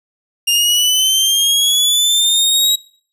sawtooth linear sweep, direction up, 2800 to 3839 Hz, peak -8 dBFS, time 0.47-2.76 s, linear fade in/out 10 ms, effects noise-tail reverb RT60 0.5 s tail -23 dB re dry + resampled to 32000 Hz

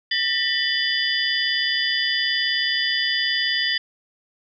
sine tone cluster, 1809 / 1948 / 3010 / 3467 / 4835 Hz, A6 / B6 / F#7 / A7 / D8, +48 / -24 / +29 / -26 / +50 cents, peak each -26 dBFS, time 0.11-3.78 s, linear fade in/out 5 ms, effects none

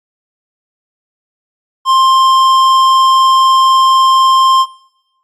sine tone with tanh clipping, 1054 Hz, C6, 12 cents sharp, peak -8 dBFS, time 1.85-4.66 s, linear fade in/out 50 ms, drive 13 dB, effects noise-tail reverb RT60 0.9 s tail -20 dB re dry + Opus 48 kbps

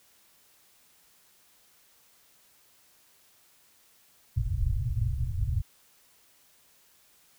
white low-pass noise, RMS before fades -28 dBFS, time 4.36-5.62 s, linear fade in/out 20 ms, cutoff 130 Hz, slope 96 dB/octave, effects white hiss -62 dBFS RMS until 7.38 s

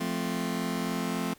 sawtooth chord, F major, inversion none, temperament just, 174.61 / 218.3 / 261.9 Hz, F3 / A3 / C4, 0 / -13 / +2 cents, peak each -29 dBFS, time 0-1.34 s, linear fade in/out 10 ms, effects pink hiss -57 dBFS RMS until 1.38 s

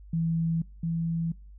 sine tone pair in turn, 164.81 / 165.96 Hz, E3 / E3, 0 / +12 cents, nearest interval unison, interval 12 cents, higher second, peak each -24 / -26 dBFS, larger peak first, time 0.13-0.62 / 0.83-1.32 s, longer neither, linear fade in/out 5 ms, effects noise-tail reverb RT60 0.4 s tail -24 dB re dry + added 50 Hz sine -45 dBFS peak until 1.58 s

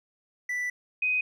triangle / sine tone pair in turn, 1975.5 / 2505 Hz, B6 / D#7, 0 / +11 cents, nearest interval major third, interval 411 cents, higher second, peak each -26 / -23 dBFS, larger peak second, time 0.49-0.7 / 1.02-1.21 s, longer first, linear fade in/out 5 ms, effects none

